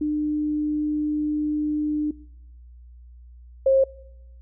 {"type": "tone pair in turn", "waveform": "sine", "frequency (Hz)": [300.7, 535.8], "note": ["D4", "C5"], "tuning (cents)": [41, 41], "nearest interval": "minor seventh", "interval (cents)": 1000, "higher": "second", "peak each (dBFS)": [-21, -14], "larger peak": "second", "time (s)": [[0.01, 2.11], [3.66, 3.84]], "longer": "first", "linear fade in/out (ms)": 5, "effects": ["noise-tail reverb RT60 0.9 s tail -24 dB re dry", "added 60 Hz sine -43 dBFS peak until 4.41 s"]}